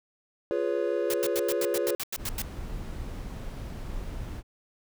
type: chord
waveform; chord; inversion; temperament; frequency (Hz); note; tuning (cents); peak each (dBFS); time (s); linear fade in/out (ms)
triangle; C# dominant seventh; first; equal with one note detuned; 349.2 / 415.3 / 493.9 / 559.5; E#4 / G#4 / B4 / C#5; 0 / 0 / 0 / +16; -29; 0.51-1.95; 0
type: noise bursts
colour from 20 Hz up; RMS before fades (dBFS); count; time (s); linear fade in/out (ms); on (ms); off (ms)
white; -32; 11; 1.1-2.419; 2; 39; 89
type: noise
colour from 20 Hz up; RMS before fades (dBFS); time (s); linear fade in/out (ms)
brown; -36; 2.16-4.43; 50
effects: none